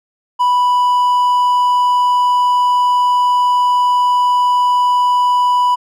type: tone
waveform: triangle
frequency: 987 Hz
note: B5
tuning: 1 cent flat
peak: -8 dBFS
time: 0.39-5.76 s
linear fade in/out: 20 ms
effects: none